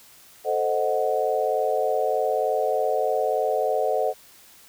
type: chord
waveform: sine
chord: A diminished seventh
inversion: none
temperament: equal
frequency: 440 / 523.3 / 622.3 / 740 Hz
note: A4 / C5 / Eb5 / Gb5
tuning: 0 / 0 / 0 / 0 cents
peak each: -26 dBFS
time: 0.44-4.14 s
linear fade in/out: 50 ms
effects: white hiss -51 dBFS RMS until 4.68 s